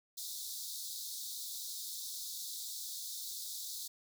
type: high-pass noise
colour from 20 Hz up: pink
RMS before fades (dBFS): -43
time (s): 0.17-3.88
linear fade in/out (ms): 10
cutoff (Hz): 3600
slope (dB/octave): 96
effects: none